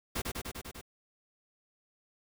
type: noise with echo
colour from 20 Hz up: pink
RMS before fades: -34 dBFS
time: 0.15-0.22 s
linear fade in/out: 10 ms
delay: 99 ms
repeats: 6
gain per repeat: -2 dB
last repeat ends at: 0.814 s
effects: none